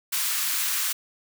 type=high-pass noise; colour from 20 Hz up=white; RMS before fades=-26 dBFS; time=0.12-0.93 s; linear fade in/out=10 ms; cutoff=1100 Hz; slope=24 dB/octave; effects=none